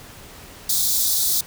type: high-pass noise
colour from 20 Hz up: white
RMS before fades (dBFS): -20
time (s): 0.69-1.41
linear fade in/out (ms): 5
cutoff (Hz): 3500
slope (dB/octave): 96
effects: pink hiss -42 dBFS RMS until 1.46 s